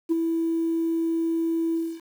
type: tone with ADSR envelope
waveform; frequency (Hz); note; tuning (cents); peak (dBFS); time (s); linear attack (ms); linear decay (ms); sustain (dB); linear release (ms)
sine; 329.6; E4; 0; -15; 0.09-2.01; 29; 15; -6; 260
effects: tanh soft clip ceiling -16 dBFS + 8-bit